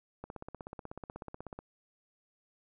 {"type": "click train", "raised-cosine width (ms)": 1, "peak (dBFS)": -28, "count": 23, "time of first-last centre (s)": [0.24, 1.59], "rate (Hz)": 16.3, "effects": []}